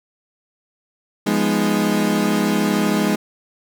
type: chord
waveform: 35% pulse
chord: F half-diminished seventh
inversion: none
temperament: equal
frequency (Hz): 174.61 / 207.7 / 246.9 / 311.1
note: F3 / Ab3 / Cb4 / Eb4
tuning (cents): 0 / 0 / 0 / 0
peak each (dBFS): -23 / -17 / -23 / -21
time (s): 1.26-3.16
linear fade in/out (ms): 10
effects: none